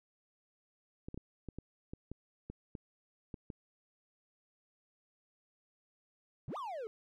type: clicks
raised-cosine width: 3 ms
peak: -30 dBFS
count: 11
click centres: 1.085 / 1.144 / 1.176 / 1.487 / 1.586 / 1.935 / 2.116 / 2.5 / 2.752 / 3.342 / 3.502 s
type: exponential two-way sweep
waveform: triangle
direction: up then down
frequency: 104.6 to 1249 to 416.9 Hz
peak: -37 dBFS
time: 6.48-6.87 s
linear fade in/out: 0 ms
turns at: 6.57 s
effects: none